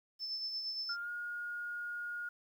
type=tone with tremolo; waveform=sine; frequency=5274 Hz; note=E8; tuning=in tune; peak=-35 dBFS; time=0.19-0.97 s; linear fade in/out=50 ms; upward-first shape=sine; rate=8.6 Hz; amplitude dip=40%
type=tone with pitch glide; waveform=sine; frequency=1402 to 1431.5 Hz; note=F6 to F6; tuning=+6 to +42 cents; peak=-38 dBFS; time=0.89-2.29 s; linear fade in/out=5 ms; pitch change=+36 cents; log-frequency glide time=1-1.09 s
effects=11-bit